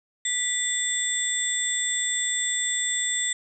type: tone cluster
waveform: sine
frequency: 1969 / 3544 / 7450 / 8040 Hz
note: B6 / A7 / A#8 / B8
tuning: -6 / +12 / -2 / +30 cents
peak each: -29 dBFS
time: 0.25-3.33 s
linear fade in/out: 5 ms
effects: none